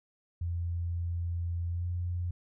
sine tone with pitch glide, 85.8 to 88.01 Hz, F2 to F2, -30 to +14 cents, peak -30 dBFS, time 0.41-2.31 s, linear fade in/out 5 ms, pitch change +44 cents, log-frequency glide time 1.7-1.87 s, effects none

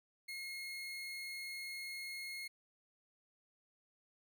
30% pulse tone, 2155 Hz, C#7, 49 cents flat, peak -40 dBFS, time 0.28-2.48 s, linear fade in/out 10 ms, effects none

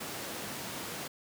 pink high-pass noise, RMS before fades -40 dBFS, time 0-1.08 s, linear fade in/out 10 ms, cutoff 160 Hz, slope 12 dB/octave, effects none

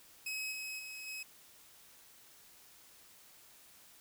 sawtooth tone with level steps, 2554 Hz, D#7, 45 cents sharp, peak -34 / -37 / -41 / -38 dBFS, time 0.26-1.23 s, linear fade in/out 5 ms, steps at 0.51 / 0.78 / 1.06 s, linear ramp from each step 20 ms, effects white hiss -60 dBFS RMS until 4 s

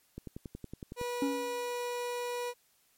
click train, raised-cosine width 3 ms, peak -28 dBFS, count 10, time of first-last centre 0.18-1.013 s, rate 10.8 Hz
30% pulse tone, 486.5 Hz, B4, 26 cents flat, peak -31 dBFS, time 0.96-2.54 s, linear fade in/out 50 ms
triangle tone with exponential decay, 278.1 Hz, C#4, 6 cents sharp, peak -24 dBFS, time 1.22-1.73 s, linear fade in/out 2 ms, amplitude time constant 110 ms
effects white hiss -69 dBFS RMS until 2.97 s + MP3 64 kbps

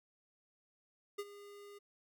square tone with ADSR envelope, 407 Hz, G#4, 35 cents flat, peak -37 dBFS, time 1.18-1.79 s, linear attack 13 ms, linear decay 44 ms, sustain -15 dB, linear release 15 ms, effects none

